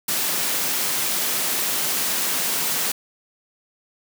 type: high-pass noise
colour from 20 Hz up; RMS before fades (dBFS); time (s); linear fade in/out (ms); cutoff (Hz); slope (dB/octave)
white; -23; 0.08-2.92; 5; 130; 96
effects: none